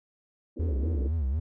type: band-pass noise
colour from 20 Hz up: white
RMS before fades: -39 dBFS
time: 0.56-1.08 s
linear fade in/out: 10 ms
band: 230 to 460 Hz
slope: 48 dB/octave
type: tone with vibrato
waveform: triangle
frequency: 73.42 Hz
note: D2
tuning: in tune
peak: -23 dBFS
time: 0.59-1.4 s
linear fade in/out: 10 ms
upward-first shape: sine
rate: 4 Hz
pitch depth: 220 cents each way
effects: none